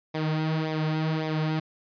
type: tone with flanger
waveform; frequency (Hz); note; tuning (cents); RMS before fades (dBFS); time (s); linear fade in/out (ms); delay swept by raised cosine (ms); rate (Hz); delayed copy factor
sawtooth; 156.9; D#3; +15; -27; 0.14-1.6; 10; 0.68 to 4.68; 1.8; -0.65
effects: resampled to 11025 Hz